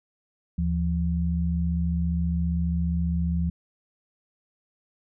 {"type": "tone pair together", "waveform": "sine", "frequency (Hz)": [76.2, 171.06], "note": ["D#2", "F3"], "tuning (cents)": [-36, -36], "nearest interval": "octave + major second", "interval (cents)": 1400, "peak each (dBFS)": -25, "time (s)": [0.58, 3.5], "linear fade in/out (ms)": 5, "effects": []}